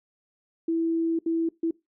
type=tone bursts at uneven times; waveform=sine; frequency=329.6 Hz; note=E4; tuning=in tune; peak=-22 dBFS; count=3; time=0.68-1.19 / 1.26-1.49 / 1.63-1.71 s; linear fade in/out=5 ms; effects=noise-tail reverb RT60 0.2 s tail -21 dB re dry